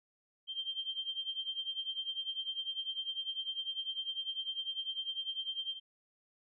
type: tone with tremolo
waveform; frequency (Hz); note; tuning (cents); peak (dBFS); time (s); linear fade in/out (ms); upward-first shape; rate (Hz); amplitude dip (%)
sine; 3154; G7; +10; -32; 0.47-5.8; 50; triangle; 10; 90
effects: none